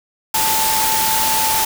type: tone in noise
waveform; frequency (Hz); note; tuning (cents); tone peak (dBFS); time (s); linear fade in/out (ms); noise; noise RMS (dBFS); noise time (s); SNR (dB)
sine; 880; A5; 0; -19; 0.34-1.65; 5; white; -18; 0.34-1.65; -4
effects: none